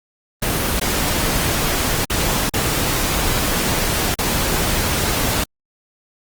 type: noise with dropouts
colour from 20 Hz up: pink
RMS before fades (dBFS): -19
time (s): 0.42-5.44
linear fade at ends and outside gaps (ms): 5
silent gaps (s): 0.798-0.812 / 2.049-2.099 / 2.495-2.536 / 4.145-4.186
effects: Opus 24 kbps